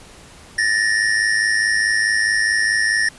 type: tone pair together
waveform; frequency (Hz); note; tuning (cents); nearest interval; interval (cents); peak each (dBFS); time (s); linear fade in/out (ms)
square; 1760 / 1864.7; A6 / A#6; 0 / 0; minor second; 100; -19; 0.58-3.09; 5
effects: pink hiss -43 dBFS RMS until 3.18 s + resampled to 24000 Hz